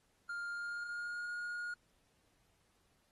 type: tone with pitch glide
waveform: triangle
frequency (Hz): 1403 to 1433.3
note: F6 to F6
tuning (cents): +8 to +45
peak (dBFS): -37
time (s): 0.29-1.74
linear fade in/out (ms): 5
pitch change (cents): +37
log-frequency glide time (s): 0.49-1.3
effects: pink hiss -75 dBFS RMS until 3.11 s + AAC 32 kbps